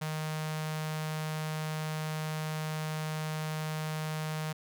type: tone with notch filter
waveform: sawtooth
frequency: 155.56 Hz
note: D#3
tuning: in tune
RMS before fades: -35 dBFS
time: 0.01-4.53 s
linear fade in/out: 10 ms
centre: 320 Hz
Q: 0.92
effects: none